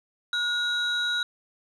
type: tone pair together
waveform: sine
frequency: 1441 / 3847 Hz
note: F#6 / B7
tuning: -46 / -46 cents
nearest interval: octave + perfect fourth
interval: 1700 cents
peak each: -25 dBFS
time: 0.33-1.23 s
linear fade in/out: 2 ms
effects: tanh soft clip ceiling -20 dBFS